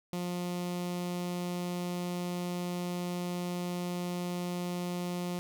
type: tone with notch filter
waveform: sawtooth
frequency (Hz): 177.1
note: F3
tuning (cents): +24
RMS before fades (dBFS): -35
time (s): 0.13-5.39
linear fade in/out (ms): 0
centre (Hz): 1600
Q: 1.9
effects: none